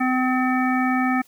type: harmonic tone with a mistuned harmonic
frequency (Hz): 256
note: C4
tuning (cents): -38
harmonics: 1 / 3 / 5 / 7 / 9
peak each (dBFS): -20 / -25 / -27 / -28 / -30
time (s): 0-1.22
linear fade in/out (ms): 10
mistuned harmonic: 9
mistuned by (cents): -25
effects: white hiss -56 dBFS RMS until 1.27 s